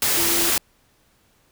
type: tone in noise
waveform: sine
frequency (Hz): 338.7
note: E4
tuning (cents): +47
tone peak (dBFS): -27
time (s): 0.17-0.5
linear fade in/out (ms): 2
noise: white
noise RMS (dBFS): -20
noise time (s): 0.02-0.58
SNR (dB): -10
effects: pink hiss -61 dBFS RMS until 1.51 s